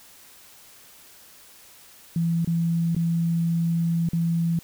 sine tone with dropouts, 167.5 Hz, E3, 28 cents sharp, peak -20 dBFS, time 2.16-4.59 s, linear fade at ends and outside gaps 2 ms, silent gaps 2.447-2.474 / 2.949-2.964 / 4.089-4.132 s, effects white hiss -50 dBFS RMS until 4.63 s

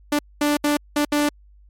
sawtooth tone bursts at uneven times, 293.7 Hz, D4, in tune, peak -13 dBFS, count 5, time 0.12-0.19 / 0.41-0.57 / 0.64-0.77 / 0.96-1.05 / 1.12-1.29 s, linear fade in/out 5 ms, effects added 50 Hz sine -47 dBFS peak until 1.69 s + MP3 64 kbps

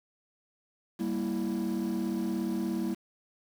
triangle chord, E diminished, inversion first, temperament equal, 196 / 233.1 / 329.6 Hz, G3 / Bb3 / E4, 0 / 0 / 0 cents, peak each -30 dBFS, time 0.99-2.95 s, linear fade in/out 20 ms, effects tanh soft clip ceiling -23 dBFS + 8-bit

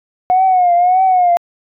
sine tone with vibrato, 727 Hz, F#5, 31 cents flat, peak -7 dBFS, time 0.3-1.37 s, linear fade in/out 0 ms, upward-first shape triangle, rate 1.7 Hz, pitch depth 90 cents each way, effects tanh soft clip ceiling -4 dBFS

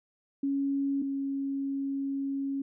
sine tone pair in turn, 277.2 / 275 Hz, C#4 / C#4, 0 / -14 cents, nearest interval unison, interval 14 cents, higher first, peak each -26 / -29 dBFS, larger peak first, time 0.43-1.02 / 1.02-2.62 s, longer second, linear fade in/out 5 ms, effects none

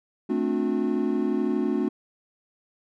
triangle chord, D dominant seventh, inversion second, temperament equal with one note detuned, 220 / 261.6 / 293.7 / 361.1 Hz, A3 / C4 / D4 / F#4, 0 / 0 / 0 / -42 cents, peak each -26 dBFS, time 0.29-1.89 s, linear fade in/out 10 ms, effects none

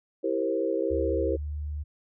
sine chord, C dominant seventh, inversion first, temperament equal with one note detuned, 329.6 / 392 / 466.2 / 530.2 Hz, E4 / G4 / Bb4 / C5, 0 / 0 / 0 / +23 cents, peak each -30 dBFS, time 0.23-1.37 s, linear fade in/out 20 ms
sine tone with pitch glide, 73.5 to 74.35 Hz, D2 to D2, +2 to +22 cents, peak -30 dBFS, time 0.9-1.84 s, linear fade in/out 20 ms, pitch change +20 cents, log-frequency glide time 1.33-1.48 s
effects none

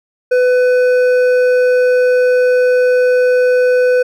triangle tone with hard clipping, 500 Hz, B4, 21 cents sharp, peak -10 dBFS, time 0.31-4.03 s, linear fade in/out 10 ms, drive 11 dB, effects none

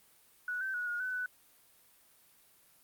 sine tone with pitch steps, 1472 / 1547 / 1463 / 1435 / 1507 / 1492 Hz, F#6 / G6 / F#6 / F6 / F#6 / F#6, -9 / -23 / -20 / +47 / +31 / +14 cents, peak -33 dBFS, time 0.48-1.26 s, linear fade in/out 2 ms, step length 130 ms, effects white hiss -64 dBFS RMS until 2.83 s + Opus 32 kbps

